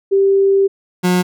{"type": "tone pair in turn", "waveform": ["sine", "30% pulse"], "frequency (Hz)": [392, 180.46], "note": ["G4", "F#3"], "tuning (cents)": [0, -43], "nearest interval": "octave + minor second", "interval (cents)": 1343, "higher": "first", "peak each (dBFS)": -9, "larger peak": "neither", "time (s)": [[0.11, 0.68], [1.03, 1.23]], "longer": "first", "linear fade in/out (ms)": 20, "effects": []}